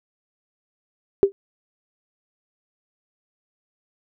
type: tone with exponential decay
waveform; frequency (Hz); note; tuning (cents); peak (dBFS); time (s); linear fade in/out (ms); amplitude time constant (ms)
sine; 395.3; G4; +15; -6; 1.23-1.32; 0; 19
effects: none